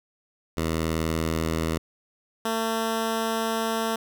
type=tone pair in turn; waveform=10% pulse; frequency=80.8 / 225 Hz; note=E2 / A3; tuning=-34 / +39 cents; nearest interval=octave + tritone; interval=1773 cents; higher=second; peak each=-16 dBFS; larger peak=neither; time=0.57-1.78 / 2.45-3.96 s; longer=second; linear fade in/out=5 ms; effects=none